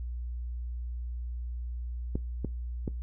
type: clicks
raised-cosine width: 3 ms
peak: -18 dBFS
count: 3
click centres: 2.155 / 2.447 / 2.878 s
effects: noise-tail reverb RT60 0.2 s tail -21 dB re dry + added 60 Hz sine -33 dBFS peak until 3.02 s